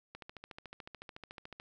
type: click train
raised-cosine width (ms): 0.3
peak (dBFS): -30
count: 21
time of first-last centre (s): 0.15-1.599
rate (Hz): 13.8
effects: none